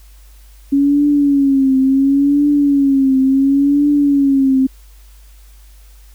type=tone with vibrato; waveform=sine; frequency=277.2 Hz; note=C#4; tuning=in tune; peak=-9 dBFS; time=0.72-4.67 s; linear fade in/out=10 ms; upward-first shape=triangle; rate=0.71 Hz; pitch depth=93 cents each way; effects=added 50 Hz sine -39 dBFS peak until 6.14 s + white hiss -51 dBFS RMS until 6.14 s